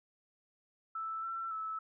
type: tone with pitch steps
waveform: sine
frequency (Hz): 1319 / 1344 / 1306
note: E6 / E6 / E6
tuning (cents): +1 / +33 / -17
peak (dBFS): -36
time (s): 0.95-1.79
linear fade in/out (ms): 5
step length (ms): 280
effects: none